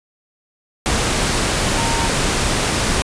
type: tone in noise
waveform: sine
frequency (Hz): 920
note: A#5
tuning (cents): -23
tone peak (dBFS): -23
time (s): 1.78-2.08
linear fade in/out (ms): 0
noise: pink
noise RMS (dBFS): -18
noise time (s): 0.86-3.02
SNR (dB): -8
effects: resampled to 22050 Hz